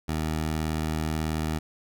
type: tone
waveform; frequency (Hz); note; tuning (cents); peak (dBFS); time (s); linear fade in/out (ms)
15% pulse; 78.4; D#2; +14; -20; 0.08-1.59; 10
effects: none